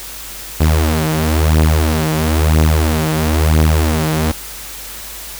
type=beating tone pair; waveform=sawtooth; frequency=77.78 / 78.78 Hz; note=D#2 / D#2; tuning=0 / +22 cents; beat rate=1 Hz; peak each=-10 dBFS; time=0.6-4.32 s; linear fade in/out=10 ms; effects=added 50 Hz sine -37 dBFS peak until 5.39 s + white hiss -30 dBFS RMS until 5.39 s